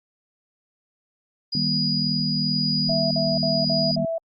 sine tone with tremolo, 4905 Hz, D#8, 26 cents flat, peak -22 dBFS, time 1.52-3.96 s, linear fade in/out 10 ms, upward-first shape triangle, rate 1 Hz, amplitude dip 30%
sine chord, Eb major, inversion none, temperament equal with one note detuned, 155.56 / 196 / 238.4 Hz, Eb3 / G3 / Bb3, 0 / 0 / +39 cents, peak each -27 dBFS, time 1.55-4.05 s, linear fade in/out 2 ms
sine tone bursts, 659.3 Hz, E5, in tune, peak -23 dBFS, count 5, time 2.89-4.182 s, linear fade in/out 5 ms, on 220 ms, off 48 ms
effects Opus 32 kbps

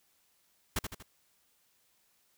pink noise with echo, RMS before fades -30 dBFS, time 0.76-0.79 s, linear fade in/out 5 ms, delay 79 ms, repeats 3, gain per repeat -6 dB, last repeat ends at 1.027 s, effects white hiss -71 dBFS RMS until 2.37 s

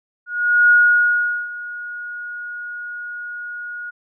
sine tone with ADSR envelope, 1444 Hz, F#6, 43 cents flat, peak -8 dBFS, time 0.26-3.91 s, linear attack 440 ms, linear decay 780 ms, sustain -19 dB, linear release 18 ms, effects none

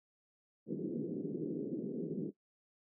white band-pass noise, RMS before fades -39 dBFS, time 0.66-2.32 s, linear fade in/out 50 ms, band 150 to 420 Hz, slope 48 dB/octave, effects noise-tail reverb RT60 0.1 s tail -17 dB re dry

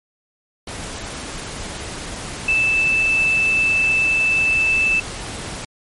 sine tone in noise, 2637 Hz, E7, in tune, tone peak -14 dBFS, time 2.48-5 s, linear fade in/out 5 ms, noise pink, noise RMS -30 dBFS, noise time 0.67-5.65 s, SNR +13 dB, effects MP3 48 kbps

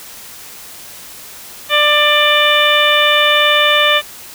harmonic tone, 593 Hz, D5, 17 cents sharp, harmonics 1 / 2 / 3 / 4 / 5 / 6, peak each -16 / -16 / -16 / -16 / -16 / -16 dBFS, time 1.69-4.02 s, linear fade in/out 50 ms, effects white hiss -34 dBFS RMS until 4.34 s

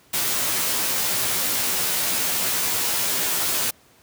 white noise with comb filter, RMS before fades -23 dBFS, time 0.13-3.71 s, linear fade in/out 10 ms, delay 14 ms, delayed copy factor -1, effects pink hiss -55 dBFS RMS until 4.02 s + high-pass 80 Hz 12 dB/octave

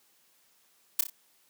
blue noise with echo, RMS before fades -23 dBFS, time 0.99-1.01 s, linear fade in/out 5 ms, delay 30 ms, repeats 3, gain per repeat -7 dB, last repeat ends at 1.1 s, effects white hiss -66 dBFS RMS until 1.49 s + high-pass 150 Hz 12 dB/octave

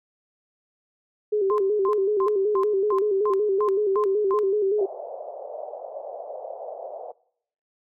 sine tone with vibrato, 404.1 Hz, G#4, 47 cents flat, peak -19 dBFS, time 1.32-4.86 s, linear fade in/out 10 ms, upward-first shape square, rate 5.3 Hz, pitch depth 74 cents each way
sine tone bursts, 1046.5 Hz, C6, in tune, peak -25 dBFS, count 9, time 1.5-4.389 s, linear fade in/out 0 ms, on 81 ms, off 270 ms
white band-pass noise, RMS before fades -36 dBFS, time 4.78-7.12 s, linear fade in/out 5 ms, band 510 to 700 Hz, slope 48 dB/octave
effects noise-tail reverb RT60 0.7 s tail -22 dB re dry

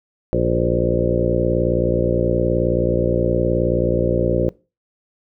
harmonic tone with a mistuned harmonic, 59 Hz, A#1, 22 cents sharp, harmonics 1 / 2 / 3 / 4 / 5 / 6 / 7 / 8 / 9 / 10, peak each -25 / -24 / -24 / -28 / -28 / -22 / -26 / -28 / -22 / -27 dBFS, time 0.33-4.49 s, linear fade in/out 0 ms, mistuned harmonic 9, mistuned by -35 cents, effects noise-tail reverb RT60 0.3 s tail -22 dB re dry

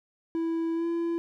triangle tone with pitch glide, 329.6 to 337.1 Hz, E4 to E4, 0 to +39 cents, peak -24 dBFS, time 0.35-1.18 s, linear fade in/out 0 ms, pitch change +39 cents, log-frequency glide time 0.74-0.86 s, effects none

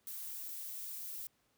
violet noise with high-pass filter sweep, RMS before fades -44 dBFS, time 0.07-1.27 s, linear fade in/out 2 ms, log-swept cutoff 1100 to 200 Hz, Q 2.1, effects pink hiss -75 dBFS RMS until 1.57 s + high-pass 80 Hz 12 dB/octave

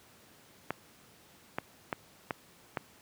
clicks, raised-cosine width 0.5 ms, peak -16 dBFS, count 5, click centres 0.706 / 1.585 / 1.928 / 2.308 / 2.772 s, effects pink hiss -59 dBFS RMS until 3.01 s + high-pass 100 Hz 12 dB/octave

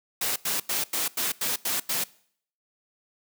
white noise bursts, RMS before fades -27 dBFS, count 8, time 0.21-2.04 s, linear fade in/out 5 ms, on 150 ms, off 90 ms, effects noise-tail reverb RT60 0.6 s tail -22 dB re dry + high-pass 150 Hz 12 dB/octave

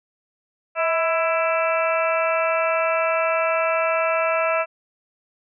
harmonic tone with a mistuned harmonic, 332.2 Hz, E4, 13 cents sharp, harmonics 2 / 3 / 4 / 5 / 6 / 7 / 8, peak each -21 / -29 / -24 / -33 / -36 / -29 / -28 dBFS, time 0.75-4.66 s, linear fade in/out 50 ms, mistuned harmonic 2, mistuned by -45 cents, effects none

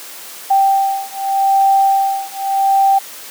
sine beating tone pair, 782 / 782.83 Hz, G5 / G5, -4 / -3 cents, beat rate 0.83 Hz, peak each -14 dBFS, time 0.5-2.99 s, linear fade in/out 10 ms, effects white hiss -33 dBFS RMS until 3.3 s + high-pass 300 Hz 12 dB/octave

